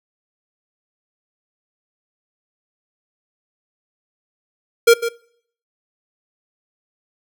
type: tone with echo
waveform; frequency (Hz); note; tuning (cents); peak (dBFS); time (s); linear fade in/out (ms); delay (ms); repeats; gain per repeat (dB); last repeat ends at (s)
square; 466.2; A#4; 0; -7; 4.87-4.94; 10; 150; 1; -12; 5.09
effects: noise-tail reverb RT60 0.6 s tail -21 dB re dry